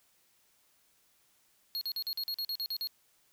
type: tone bursts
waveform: square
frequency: 4301 Hz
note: C8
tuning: 47 cents sharp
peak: -33 dBFS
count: 11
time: 1.75-2.872 s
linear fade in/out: 0 ms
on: 62 ms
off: 44 ms
effects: white hiss -69 dBFS RMS until 3.32 s